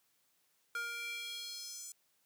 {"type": "tone with high-pass filter sweep", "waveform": "square", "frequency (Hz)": 469.5, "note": "A#4", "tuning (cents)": 12, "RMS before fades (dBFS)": -43, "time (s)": [0.75, 1.92], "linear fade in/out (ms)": 2, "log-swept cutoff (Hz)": [1400, 7500], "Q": 3.1, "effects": ["white hiss -75 dBFS RMS until 2.25 s", "high-pass 100 Hz 12 dB/octave"]}